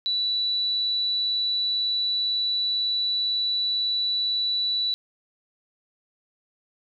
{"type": "tone", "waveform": "sine", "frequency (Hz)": 3951, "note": "B7", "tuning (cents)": 0, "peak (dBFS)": -22, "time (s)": [0.06, 4.94], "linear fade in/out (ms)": 0, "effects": []}